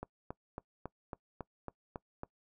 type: click train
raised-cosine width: 1 ms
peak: -26 dBFS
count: 9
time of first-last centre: 0.03-2.234 s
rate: 3.63 Hz
effects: noise-tail reverb RT60 0.1 s tail -22 dB re dry